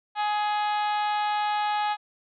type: harmonic tone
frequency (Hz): 418.7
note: G#4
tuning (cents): +14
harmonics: 2 / 3 / 4 / 5 / 6 / 7 / 8 / 9 / 10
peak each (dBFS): -24 / -34 / -36 / -42 / -40 / -43 / -41 / -45 / -47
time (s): 0.15-1.97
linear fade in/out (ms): 50
effects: none